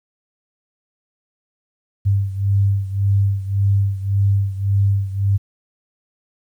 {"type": "beating tone pair", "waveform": "sine", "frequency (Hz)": [98.7, 100.5], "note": ["G2", "G2"], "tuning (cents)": [12, 44], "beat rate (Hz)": 1.8, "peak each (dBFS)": [-16, -20], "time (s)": [2.05, 5.38], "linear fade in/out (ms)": 20, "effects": ["9-bit"]}